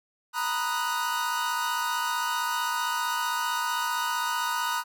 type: chord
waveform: 45% pulse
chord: B major seventh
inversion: third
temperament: equal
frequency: 932.3 / 987.8 / 1244.5 / 1480 Hz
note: A#5 / B5 / D#6 / F#6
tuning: 0 / 0 / 0 / 0 cents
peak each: -32 dBFS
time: 0.33-4.84 s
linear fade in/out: 50 ms
effects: none